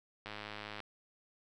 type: click train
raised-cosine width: 0.3 ms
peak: -27 dBFS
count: 58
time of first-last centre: 0.26-0.803 s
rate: 105 Hz
effects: none